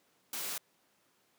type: noise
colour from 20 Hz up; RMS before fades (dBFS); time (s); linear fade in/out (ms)
white; -38; 0.33-0.58; 2
effects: pink hiss -71 dBFS RMS until 1.38 s + high-pass 200 Hz 12 dB/octave